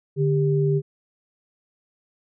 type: tone pair together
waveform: sine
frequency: 146.83 / 396.5 Hz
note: D3 / G4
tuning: 0 / +20 cents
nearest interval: octave + perfect fourth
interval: 1720 cents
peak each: -19 / -22 dBFS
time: 0.16-0.82 s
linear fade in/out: 50 ms
effects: none